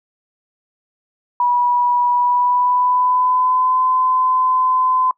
sine tone with pitch glide, 974 to 1021.8 Hz, B5 to C6, -24 to -41 cents, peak -13 dBFS, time 1.4-5.11 s, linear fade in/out 2 ms, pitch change +83 cents, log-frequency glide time 2.12-3.81 s, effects noise-tail reverb RT60 0.1 s tail -22 dB re dry

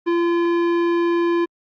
sine tone with tanh clipping, 342.1 Hz, F4, 36 cents flat, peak -18 dBFS, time 0.06-1.46 s, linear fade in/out 20 ms, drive 15 dB, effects Opus 32 kbps

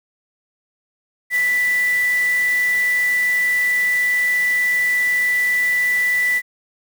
sine tone in noise, 1977 Hz, B6, 1 cent sharp, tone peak -15 dBFS, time 1.3-6.42 s, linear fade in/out 50 ms, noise white, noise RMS -33 dBFS, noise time 1.3-6.42 s, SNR +15 dB, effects none

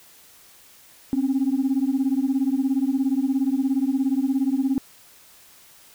sine beating tone pair, 260 / 277 Hz, C4 / C#4, -11 / -1 cents, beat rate 17 Hz, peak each -21 dBFS, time 1.13-4.78 s, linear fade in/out 0 ms, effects tanh soft clip ceiling -14 dBFS + white hiss -51 dBFS RMS until 5.94 s

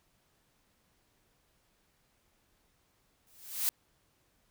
blue noise with exponential growth, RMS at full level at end -27 dBFS, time 3.27-3.69 s, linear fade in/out 0 ms, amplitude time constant 90 ms, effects pink hiss -72 dBFS RMS until 4.5 s

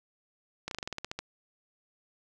slowing click train, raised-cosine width 0.2 ms, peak -18 dBFS, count 11, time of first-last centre 0.68-1.19 s, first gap 32 ms, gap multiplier 1.1, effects none

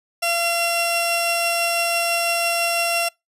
sawtooth tone pair together, 682 / 2734 Hz, F5 / F7, -41 / -37 cents, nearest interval 2 octaves, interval 2404 cents, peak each -18 dBFS, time 0.22-3.09 s, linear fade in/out 10 ms, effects noise-tail reverb RT60 0.2 s tail -26 dB re dry + resampled to 32000 Hz

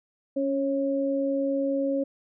sine tone pair together, 277.2 / 547.4 Hz, C#4 / C#5, 0 / -22 cents, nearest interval octave, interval 1178 cents, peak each -26 dBFS, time 0.36-2.04 s, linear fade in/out 10 ms, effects none

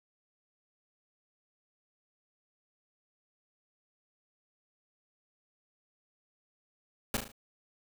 pink noise with echo, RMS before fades -30 dBFS, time 7.14-7.17 s, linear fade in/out 2 ms, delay 37 ms, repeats 4, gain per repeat -6 dB, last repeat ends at 7.318 s, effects none

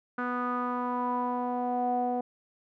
sawtooth tone with low-pass filter sweep, 246.7 Hz, B3, 2 cents flat, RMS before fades -30 dBFS, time 0.18-2.21 s, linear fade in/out 5 ms, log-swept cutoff 1400 to 670 Hz, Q 6.8, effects none

